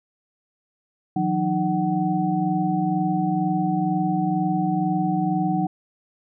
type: tone cluster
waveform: sine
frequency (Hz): 159.3 / 181.4 / 307.4 / 751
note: D#3 / F#3 / D#4 / F#5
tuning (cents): +41 / -34 / -21 / +26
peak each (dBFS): -29 / -23 / -25 / -25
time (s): 1.16-5.67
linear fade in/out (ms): 5
effects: none